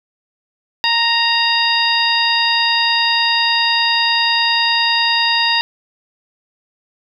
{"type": "harmonic tone with a mistuned harmonic", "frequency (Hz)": 930, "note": "A#5", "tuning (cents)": -4, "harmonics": [1, 2, 3, 4, 5], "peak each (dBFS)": [-19, -19, -19, -19, -19], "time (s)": [0.84, 5.61], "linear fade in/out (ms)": 0, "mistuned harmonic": 5, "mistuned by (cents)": 61, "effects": ["8-bit"]}